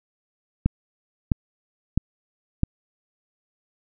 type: click train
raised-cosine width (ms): 5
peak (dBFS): -6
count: 4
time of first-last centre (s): 0.66-2.634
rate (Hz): 1.52
effects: none